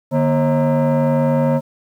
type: tone with frequency modulation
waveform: sine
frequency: 149.9 Hz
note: D3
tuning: 36 cents sharp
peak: -10 dBFS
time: 0.11-1.61 s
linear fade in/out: 50 ms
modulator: 389 Hz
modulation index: 1.4
effects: tanh soft clip ceiling -12 dBFS + 8-bit